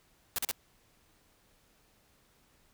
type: noise bursts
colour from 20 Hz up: white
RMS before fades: -32 dBFS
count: 3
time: 0.36-0.512 s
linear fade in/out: 0 ms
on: 24 ms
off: 40 ms
effects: pink hiss -67 dBFS RMS until 2.73 s